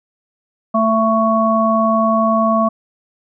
harmonic tone, 222.4 Hz, A3, 19 cents sharp, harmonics 1 / 3 / 5, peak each -16 / -16 / -16 dBFS, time 0.74-2.69 s, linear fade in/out 10 ms, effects none

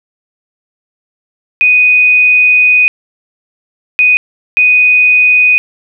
sine tone bursts at uneven times, 2489 Hz, D#7, in tune, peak -4 dBFS, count 3, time 1.61-2.88 / 3.99-4.17 / 4.57-5.58 s, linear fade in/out 0 ms, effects none

